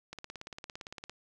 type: click train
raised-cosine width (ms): 0.2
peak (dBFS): -25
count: 18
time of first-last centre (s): 0.13-1.096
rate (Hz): 17.6
effects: none